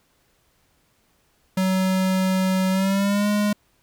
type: tone with pitch glide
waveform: square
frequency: 187.9 to 207.3 Hz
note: F#3 to G#3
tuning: +27 to -3 cents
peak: -19 dBFS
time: 1.57-3.53 s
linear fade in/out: 5 ms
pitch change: +170 cents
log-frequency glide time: 2.7-3.28 s
effects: pink hiss -64 dBFS RMS until 3.82 s